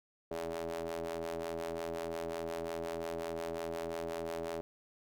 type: ring-modulated tone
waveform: sawtooth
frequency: 83.3 Hz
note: E2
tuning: 19 cents sharp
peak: -30 dBFS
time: 0.31-4.61 s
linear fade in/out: 0 ms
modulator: 497 Hz
effects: none